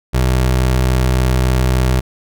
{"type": "tone", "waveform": "25% pulse", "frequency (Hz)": 63.5, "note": "B1", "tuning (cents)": 49, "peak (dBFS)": -8, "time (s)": [0.13, 2.01], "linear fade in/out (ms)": 20, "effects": []}